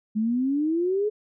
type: exponential sweep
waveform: sine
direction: up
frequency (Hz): 210 to 431.8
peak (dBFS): -21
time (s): 0.15-1.1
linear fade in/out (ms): 20
effects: none